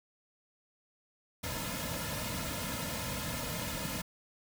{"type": "noise with comb filter", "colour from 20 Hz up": "pink", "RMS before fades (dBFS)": -37, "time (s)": [1.43, 4.02], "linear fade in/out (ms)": 10, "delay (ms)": 2.6, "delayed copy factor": -1, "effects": []}